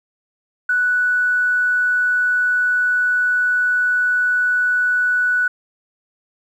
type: tone with tanh clipping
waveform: triangle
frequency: 1480 Hz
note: F#6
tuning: in tune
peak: -14 dBFS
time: 0.69-5.48 s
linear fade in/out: 5 ms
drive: 3 dB
effects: none